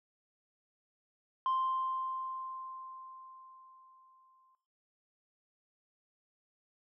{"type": "tone with exponential decay", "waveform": "sine", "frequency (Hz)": 1046.5, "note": "C6", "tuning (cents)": 0, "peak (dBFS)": -26, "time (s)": [1.46, 4.55], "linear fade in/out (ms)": 1, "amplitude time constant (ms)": 670, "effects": ["noise-tail reverb RT60 0.7 s tail -17 dB re dry", "tanh soft clip ceiling -26 dBFS"]}